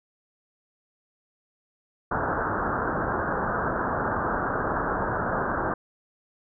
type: low-pass noise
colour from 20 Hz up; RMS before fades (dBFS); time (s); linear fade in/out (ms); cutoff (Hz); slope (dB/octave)
white; -27; 2.11-5.74; 5; 1600; 96
effects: none